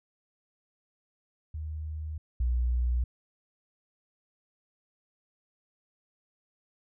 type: tone pair in turn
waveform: sine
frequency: 77.4 / 60.92 Hz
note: D#2 / B1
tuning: -9 / -23 cents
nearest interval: major third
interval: 414 cents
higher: first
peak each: -33 / -24 dBFS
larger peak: second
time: 1.54-2.18 / 2.4-3.04 s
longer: neither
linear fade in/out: 5 ms
effects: none